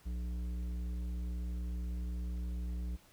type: tone with tanh clipping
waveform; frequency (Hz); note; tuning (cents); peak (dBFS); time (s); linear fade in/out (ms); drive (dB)
sine; 60; B1; -49; -37; 0.05-2.97; 20; 11
effects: pink hiss -63 dBFS RMS until 3.12 s